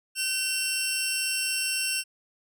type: tone pair together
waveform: 15% pulse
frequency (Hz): 1529.9 / 2726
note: G6 / F7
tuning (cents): -43 / -43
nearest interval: minor seventh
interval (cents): 1000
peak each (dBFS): -29 / -19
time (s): 0.15-2.04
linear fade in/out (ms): 50
effects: none